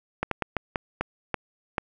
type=slowing click train; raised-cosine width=0.5 ms; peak=-10 dBFS; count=8; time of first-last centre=0.23-1.782 s; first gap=83 ms; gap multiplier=1.32; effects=none